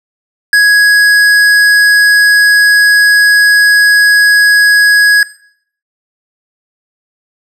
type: tone with tanh clipping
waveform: sine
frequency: 1665 Hz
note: G#6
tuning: 4 cents sharp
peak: -5 dBFS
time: 0.53-5.23 s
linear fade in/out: 2 ms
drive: 14 dB
effects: noise-tail reverb RT60 0.6 s tail -18 dB re dry